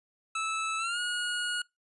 25% pulse tone with pitch glide, 1310 to 1445.2 Hz, E6 to F#6, -11 to -41 cents, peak -26 dBFS, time 0.35-1.62 s, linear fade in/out 5 ms, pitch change +170 cents, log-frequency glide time 0.78-0.99 s, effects noise-tail reverb RT60 0.2 s tail -24 dB re dry + resampled to 24000 Hz

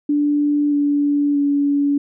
sine tone with pitch steps, 292.3 / 288.6 / 285 Hz, D4 / D4 / C#4, -8 / -30 / +48 cents, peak -14 dBFS, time 0.09-1.98 s, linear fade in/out 5 ms, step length 630 ms, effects none

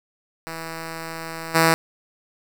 5% pulse tone with level steps, 163.2 Hz, E3, 17 cents flat, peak -19 / -3 dBFS, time 0.47-1.74 s, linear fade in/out 0 ms, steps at 1.54 s, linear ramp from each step 20 ms, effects 7-bit

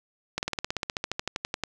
slowing click train, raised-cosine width 0.2 ms, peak -11 dBFS, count 19, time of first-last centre 0.38-1.637 s, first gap 49 ms, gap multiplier 1.04, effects none

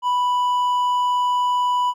triangle tone with hard clipping, 987.8 Hz, B5, in tune, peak -18 dBFS, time 0.02-1.94 s, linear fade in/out 50 ms, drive 7 dB, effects none

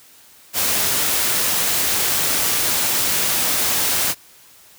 white noise, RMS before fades -19 dBFS, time 0.53-4.15 s, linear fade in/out 50 ms, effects white hiss -48 dBFS RMS until 4.78 s + high-pass 60 Hz 12 dB/octave

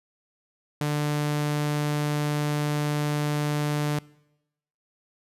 sawtooth tone, 148.2 Hz, D3, 16 cents sharp, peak -20 dBFS, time 0.81-3.99 s, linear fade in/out 2 ms, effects noise-tail reverb RT60 0.9 s tail -23 dB re dry + resampled to 32000 Hz

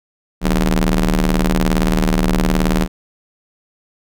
sawtooth ring-modulated tone, 77.7 Hz, D#2, 2 cents flat, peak -6 dBFS, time 0.41-2.88 s, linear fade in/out 50 ms, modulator 107 Hz, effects none

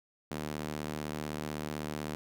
sawtooth tone with high-pass filter, 75.9 Hz, D#2, 42 cents flat, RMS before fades -38 dBFS, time 0.31-2.15 s, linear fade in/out 0 ms, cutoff 190 Hz, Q 0.93, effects none

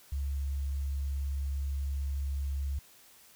sine tone with quantisation, 69.4 Hz, C#2, 3 cents sharp, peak -30 dBFS, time 0.12-2.79 s, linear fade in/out 5 ms, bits 10, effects white hiss -58 dBFS RMS until 3.35 s

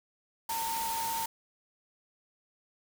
sine tone in noise, 910 Hz, A#5, 42 cents flat, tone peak -32 dBFS, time 0.49-1.26 s, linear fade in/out 5 ms, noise white, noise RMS -37 dBFS, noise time 0.49-1.26 s, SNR +2 dB, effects none

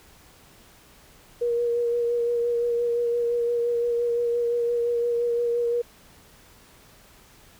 sine tone with vibrato, 474.5 Hz, A#4, 31 cents sharp, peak -21 dBFS, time 1.41-5.82 s, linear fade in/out 10 ms, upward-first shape sine, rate 5.8 Hz, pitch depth 18 cents each way, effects pink hiss -53 dBFS RMS until 7.59 s

